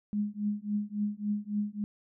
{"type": "tone with tremolo", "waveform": "sine", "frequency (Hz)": 207.6, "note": "G#3", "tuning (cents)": 0, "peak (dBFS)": -25, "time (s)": [0.13, 1.84], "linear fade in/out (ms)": 0, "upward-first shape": "triangle", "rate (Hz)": 3.6, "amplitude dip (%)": 100, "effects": []}